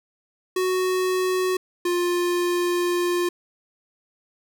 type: tone pair in turn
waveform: square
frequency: 370 / 352 Hz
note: F#4 / F4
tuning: 0 / +14 cents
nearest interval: minor second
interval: 86 cents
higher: first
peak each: -21 / -21 dBFS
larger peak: neither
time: 0.56-1.57 / 1.85-3.29 s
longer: second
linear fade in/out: 5 ms
effects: none